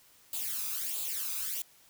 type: noise with flanger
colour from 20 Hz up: blue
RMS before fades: -35 dBFS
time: 0.33-1.62 s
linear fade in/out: 2 ms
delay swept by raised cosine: 0.26 to 0.83 ms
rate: 1.5 Hz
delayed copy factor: +0.7
effects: white hiss -61 dBFS RMS until 1.89 s